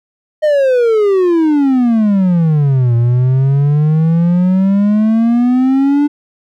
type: exponential two-way sweep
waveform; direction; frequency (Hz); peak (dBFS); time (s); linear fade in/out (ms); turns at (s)
triangle; down then up; 622.3 to 116.54 to 295.1; -6; 0.42-6.08; 20; 2.95
effects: none